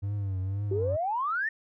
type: tone with vibrato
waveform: triangle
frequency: 98 Hz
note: G2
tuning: in tune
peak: -26 dBFS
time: 0.02-0.97 s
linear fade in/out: 20 ms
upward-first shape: triangle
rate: 2 Hz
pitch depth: 100 cents each way
type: exponential sweep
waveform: sine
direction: up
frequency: 370 to 1864.7 Hz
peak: -26 dBFS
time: 0.71-1.49 s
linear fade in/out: 5 ms
effects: tanh soft clip ceiling -17 dBFS